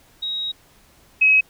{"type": "tone pair in turn", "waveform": "sine", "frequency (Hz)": [3800, 2552], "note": ["A#7", "D#7"], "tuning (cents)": [33, 43], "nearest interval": "perfect fifth", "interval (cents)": 690, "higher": "first", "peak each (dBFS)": [-23, -11], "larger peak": "second", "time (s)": [[0.22, 0.52], [1.21, 1.41]], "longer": "first", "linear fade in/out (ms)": 10, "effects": ["pink hiss -54 dBFS RMS until 1.49 s"]}